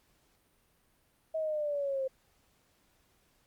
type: linear sweep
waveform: sine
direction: down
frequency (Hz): 643 to 523.3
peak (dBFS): -30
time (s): 1.34-2.08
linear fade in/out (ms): 10
effects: pink hiss -70 dBFS RMS until 3.46 s + Opus 48 kbps